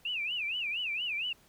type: tone with vibrato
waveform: sine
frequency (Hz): 2637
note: E7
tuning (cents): 0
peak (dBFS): -31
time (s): 0.05-1.33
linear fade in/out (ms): 5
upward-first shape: sine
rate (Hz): 4.3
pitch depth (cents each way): 220
effects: pink hiss -63 dBFS RMS until 1.48 s